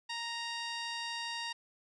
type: tone with low-pass filter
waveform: 15% pulse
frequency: 932.3 Hz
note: A#5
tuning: in tune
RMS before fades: -39 dBFS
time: 0.09-1.53 s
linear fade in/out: 10 ms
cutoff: 5700 Hz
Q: 4.2
effects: none